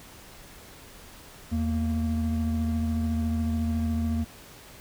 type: tone pair together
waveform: triangle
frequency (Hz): 81.32 / 230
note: E2 / A#3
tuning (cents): -23 / -23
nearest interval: octave + tritone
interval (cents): 1800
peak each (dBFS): -25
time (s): 1.51-4.25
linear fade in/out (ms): 20
effects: pink hiss -48 dBFS RMS until 4.8 s